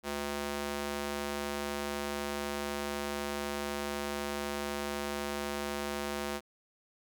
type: tone with high-pass filter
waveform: square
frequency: 72 Hz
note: D2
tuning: 34 cents flat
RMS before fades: -36 dBFS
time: 0.03-6.41 s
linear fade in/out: 50 ms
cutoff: 290 Hz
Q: 0.61
effects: none